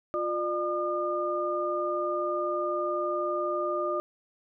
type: tone cluster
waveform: sine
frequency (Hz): 352.4 / 600 / 1212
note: F4 / D5 / D#6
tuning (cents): +16 / +37 / -46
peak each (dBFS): -32 / -30 / -31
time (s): 0.14-4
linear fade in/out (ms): 0
effects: none